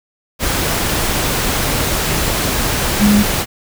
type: tone in noise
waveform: sine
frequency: 206.9 Hz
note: G#3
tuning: 6 cents flat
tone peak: -8 dBFS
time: 2.99-3.25 s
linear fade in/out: 50 ms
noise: pink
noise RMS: -17 dBFS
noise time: 0.39-3.46 s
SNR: +6 dB
effects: none